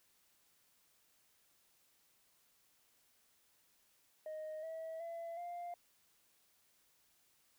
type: tone with pitch steps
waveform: sine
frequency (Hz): 622.3 / 646.9 / 672.4 / 698.9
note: D#5 / E5 / E5 / F5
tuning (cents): 0 / -33 / +34 / +1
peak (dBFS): -40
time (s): 4.26-5.74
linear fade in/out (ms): 2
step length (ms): 370
effects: tanh soft clip ceiling -41 dBFS + white hiss -73 dBFS RMS until 7.58 s